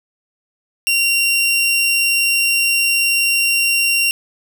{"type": "tone", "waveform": "sawtooth", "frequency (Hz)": 2759, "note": "F7", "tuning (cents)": -22, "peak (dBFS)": -10, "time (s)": [0.87, 4.11], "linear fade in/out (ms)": 0, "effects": []}